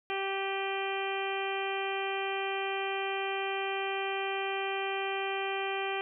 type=harmonic tone with a mistuned harmonic; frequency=389.6 Hz; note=G4; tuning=11 cents flat; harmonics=1 / 2 / 3 / 4 / 5 / 6 / 7 / 8; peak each=-35 / -36 / -41 / -42 / -42 / -39 / -43 / -42 dBFS; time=0.1-6.01 s; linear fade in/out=0 ms; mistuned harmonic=6; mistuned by=+40 cents; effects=none